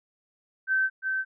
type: tone with echo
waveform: sine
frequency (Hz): 1544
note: G6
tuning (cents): -27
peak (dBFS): -21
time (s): 0.67-0.9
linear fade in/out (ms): 50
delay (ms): 350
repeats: 1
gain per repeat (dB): -4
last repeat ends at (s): 1.25
effects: none